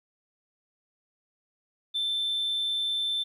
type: tone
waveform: sine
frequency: 3545 Hz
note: A7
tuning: 12 cents sharp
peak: -24 dBFS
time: 1.94-3.24 s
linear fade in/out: 20 ms
effects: tanh soft clip ceiling -24 dBFS + 11-bit